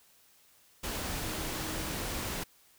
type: tone in noise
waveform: sine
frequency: 314.2 Hz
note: D#4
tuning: 17 cents sharp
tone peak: -43 dBFS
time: 1.23-1.94 s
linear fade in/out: 10 ms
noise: pink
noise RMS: -36 dBFS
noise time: 0.83-2.44 s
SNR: -10 dB
effects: white hiss -63 dBFS RMS until 2.78 s